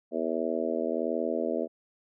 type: harmonic tone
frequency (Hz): 81.4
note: E2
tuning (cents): -21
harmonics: 3 / 4 / 5 / 6 / 7 / 8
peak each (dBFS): -34 / -34 / -34 / -34 / -34 / -34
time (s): 0.11-1.68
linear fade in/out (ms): 50
effects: none